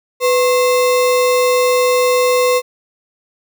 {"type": "tone with sample-and-hold", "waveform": "sine", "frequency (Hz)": 498.4, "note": "B4", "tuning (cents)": 16, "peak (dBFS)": -10, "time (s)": [0.2, 2.62], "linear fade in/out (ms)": 50, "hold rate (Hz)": 1575, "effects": []}